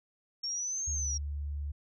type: linear two-way sweep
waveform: sine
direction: up then down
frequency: 5450 to 6550 to 5580 Hz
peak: -32 dBFS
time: 0.43-1.18 s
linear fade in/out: 10 ms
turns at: 0.9 s
type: tone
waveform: sine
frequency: 72.4 Hz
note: D2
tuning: 24 cents flat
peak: -33 dBFS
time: 0.87-1.72 s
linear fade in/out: 10 ms
effects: none